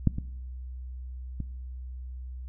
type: clicks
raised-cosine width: 5 ms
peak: -8 / -18 / -21 dBFS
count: 3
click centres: 0.073 / 0.184 / 1.403 s
effects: noise-tail reverb RT60 1.0 s tail -21 dB re dry + added 63 Hz sine -36 dBFS peak until 2.48 s